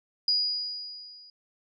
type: tone with level ramp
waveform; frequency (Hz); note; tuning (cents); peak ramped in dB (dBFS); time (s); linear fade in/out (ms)
sine; 4901; D#8; -27; -20 to -49; 0.28-1.3; 2
effects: none